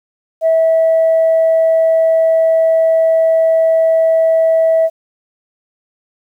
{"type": "tone", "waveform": "sine", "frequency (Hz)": 650, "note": "E5", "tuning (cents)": -24, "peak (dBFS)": -7, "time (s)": [0.41, 4.9], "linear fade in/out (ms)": 50, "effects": ["tanh soft clip ceiling -5 dBFS", "8-bit"]}